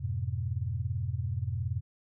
sine chord, F diminished, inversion none, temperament just, 87.31 / 104.77 / 125.72 Hz, F2 / Ab2 / Cb3, 0 / +16 / +31 cents, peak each -34 dBFS, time 0-1.81 s, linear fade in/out 20 ms, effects none

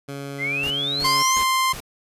15% pulse tone with pitch glide, 140 to 141.79 Hz, C#3 to C#3, +18 to +40 cents, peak -24 dBFS, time 0.08-1.23 s, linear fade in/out 10 ms, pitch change +22 cents, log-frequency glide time 0.67-0.95 s
sine exponential sweep, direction up, 2000 to 6870 Hz, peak -22 dBFS, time 0.38-1.41 s, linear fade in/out 50 ms
pink noise bursts, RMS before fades -34 dBFS, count 4, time 0.63-1.804 s, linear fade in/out 5 ms, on 76 ms, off 290 ms
sawtooth tone, 1046.5 Hz, C6, in tune, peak -14 dBFS, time 1.04-1.73 s, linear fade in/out 10 ms
effects resampled to 32000 Hz

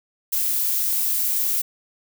violet noise, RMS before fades -22 dBFS, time 0.32-1.62 s, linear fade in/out 10 ms, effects none

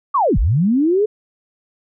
sine linear two-way sweep, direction down then up, 1200 to 33.31 to 437.8 Hz, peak -12 dBFS, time 0.14-1.06 s, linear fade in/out 10 ms, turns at 0.38 s, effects none

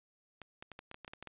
clicks, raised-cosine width 0.3 ms, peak -30 dBFS, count 11, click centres 0.417 / 0.625 / 0.717 / 0.791 / 0.914 / 0.944 / 1.047 / 1.079 / 1.135 / 1.226 / 1.273 s, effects resampled to 8000 Hz + 11-bit

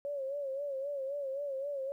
sine tone with vibrato, 554.4 Hz, C#5, in tune, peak -34 dBFS, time 0.05-1.92 s, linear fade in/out 0 ms, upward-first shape sine, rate 3.8 Hz, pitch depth 80 cents each way, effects 12-bit

